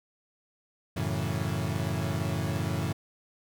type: chord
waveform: 35% pulse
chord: F# minor seventh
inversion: none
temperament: equal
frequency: 92.5 / 110 / 138.59 / 164.81 Hz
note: F#2 / A2 / C#3 / E3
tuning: 0 / 0 / 0 / 0 cents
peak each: -32 dBFS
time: 0.96-2.93 s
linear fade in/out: 10 ms
effects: none